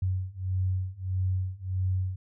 sine beating tone pair, 92.4 / 94 Hz, F#2 / F#2, -2 / +28 cents, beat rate 1.6 Hz, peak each -30 / -29 dBFS, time 0.02-2.16 s, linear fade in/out 5 ms, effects none

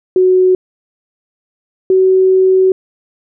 sine tone pair in turn, 370 / 376.3 Hz, F#4 / F#4, 0 / +29 cents, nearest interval unison, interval 29 cents, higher second, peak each -6 dBFS, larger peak neither, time 0.16-0.55 / 1.9-2.72 s, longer second, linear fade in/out 2 ms, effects none

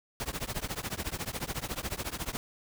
pink noise with tremolo, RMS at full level -32 dBFS, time 0.2-2.37 s, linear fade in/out 0 ms, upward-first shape triangle, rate 14 Hz, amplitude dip 100%, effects none

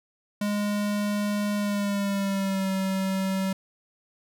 square tone with pitch glide, 206.3 to 191.38 Hz, G#3 to G3, -11 to -41 cents, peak -25 dBFS, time 0.41-3.53 s, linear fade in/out 5 ms, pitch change -130 cents, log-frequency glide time 1.56-2.7 s, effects none

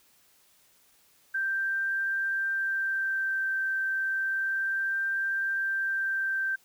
sine tone with vibrato, 1568 Hz, G6, in tune, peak -26 dBFS, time 1.34-6.56 s, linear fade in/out 10 ms, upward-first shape sine, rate 0.31 Hz, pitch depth 10 cents each way, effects white hiss -63 dBFS RMS until 6.64 s

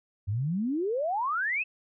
sine exponential sweep, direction up, 93 to 2680 Hz, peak -26 dBFS, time 0.27-1.64 s, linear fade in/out 20 ms, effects none

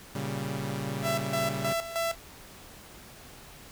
sawtooth chord, G diminished, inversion first, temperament equal, 116.54 / 138.59 / 196 Hz, Bb2 / Db3 / G3, 0 / 0 / 0 cents, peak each -34 / -30 / -32 dBFS, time 0.15-1.73 s, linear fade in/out 5 ms
sawtooth tone with tremolo, 668 Hz, E5, 23 cents sharp, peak -23 dBFS, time 1.02-2.16 s, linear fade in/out 50 ms, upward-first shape square, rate 3.2 Hz, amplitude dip 70%
effects pink hiss -49 dBFS RMS until 3.71 s

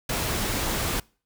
pink noise, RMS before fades -27 dBFS, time 0.09-1 s, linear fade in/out 5 ms, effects noise-tail reverb RT60 0.4 s tail -25 dB re dry

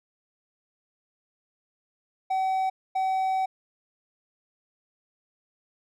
triangle tone bursts at uneven times, 760 Hz, F#5, 46 cents sharp, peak -21 dBFS, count 2, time 2.3-2.7 / 2.95-3.46 s, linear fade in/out 10 ms, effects none

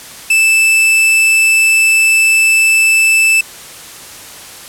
45% pulse tone, 2637 Hz, E7, in tune, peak -7 dBFS, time 0.3-3.41 s, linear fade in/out 5 ms, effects white hiss -32 dBFS RMS until 4.68 s + low-pass 12000 Hz 12 dB/octave

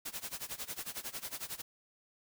white noise with tremolo, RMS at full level -39 dBFS, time 0.05-1.62 s, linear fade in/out 10 ms, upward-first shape sine, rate 11 Hz, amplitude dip 90%, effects none

